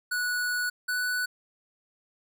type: tone pair in turn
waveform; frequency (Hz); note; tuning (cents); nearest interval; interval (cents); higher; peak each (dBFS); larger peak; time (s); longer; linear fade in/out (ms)
square; 1471 / 1485.5; F#6 / F#6; -11 / +6; unison; 17; second; -27; neither; 0.11-0.7 / 0.88-1.26; first; 10
effects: none